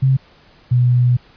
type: tone pair in turn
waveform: sine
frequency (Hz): 133 / 123.41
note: C3 / B2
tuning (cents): +29 / -1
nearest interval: minor second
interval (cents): 130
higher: first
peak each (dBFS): -10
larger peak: neither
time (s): 0.02-0.17 / 0.71-1.17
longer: second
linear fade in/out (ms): 10
effects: pink hiss -49 dBFS RMS until 1.36 s + resampled to 11025 Hz